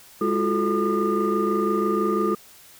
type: tone cluster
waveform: sine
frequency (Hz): 206.8 / 340 / 366 / 434.3 / 1212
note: G#3 / F4 / F#4 / A4 / D#6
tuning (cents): -7 / -46 / -19 / -23 / -46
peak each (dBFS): -25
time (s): 0.21-2.35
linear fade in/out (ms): 5
effects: tanh soft clip ceiling -13 dBFS + white hiss -49 dBFS RMS until 2.79 s